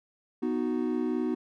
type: chord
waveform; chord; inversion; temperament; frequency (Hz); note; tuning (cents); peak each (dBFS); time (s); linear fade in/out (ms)
triangle; B major; none; equal; 246.9 / 311.1 / 370; B3 / D#4 / F#4; 0 / 0 / 0; -28 / -29 / -30; 0.42-1.35; 10
effects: none